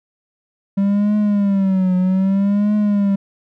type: tone with vibrato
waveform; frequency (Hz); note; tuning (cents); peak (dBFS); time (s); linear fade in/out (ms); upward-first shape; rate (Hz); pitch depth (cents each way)
triangle; 196; G3; 0; -11; 0.77-3.16; 10; triangle; 0.63; 130
effects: none